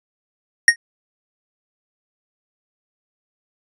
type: tone with exponential decay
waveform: square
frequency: 1864.7 Hz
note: A#6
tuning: in tune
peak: -3 dBFS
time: 0.68-0.76 s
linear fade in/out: 2 ms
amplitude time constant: 16 ms
effects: resampled to 24000 Hz